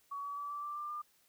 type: tone with pitch steps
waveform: sine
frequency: 1128 / 1139.8 / 1151.7 / 1163.7 / 1175.9 / 1188.2 / 1200.6 Hz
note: C#6 / C#6 / D6 / D6 / D6 / D6 / D6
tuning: +30 / +48 / -34 / -16 / +2 / +20 / +38 cents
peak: -38 dBFS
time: 0.11-1.02 s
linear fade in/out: 10 ms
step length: 130 ms
effects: white hiss -70 dBFS RMS until 1.28 s